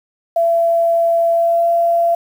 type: tone with pitch glide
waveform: sine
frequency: 673 to 680.4 Hz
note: E5 to F5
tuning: +36 to -45 cents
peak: -11 dBFS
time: 0.36-2.15 s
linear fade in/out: 5 ms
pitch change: +19 cents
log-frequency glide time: 1.33-1.71 s
effects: 7-bit